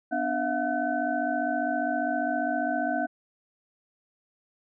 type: tone cluster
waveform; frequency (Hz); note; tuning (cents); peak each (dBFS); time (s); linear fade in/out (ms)
sine; 249.2 / 294.1 / 663 / 718 / 1515; B3 / D4 / E5 / F5 / F#6; +16 / +3 / +10 / +48 / +40; -33 / -32 / -31 / -29 / -33; 0.11-3.07; 20
effects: none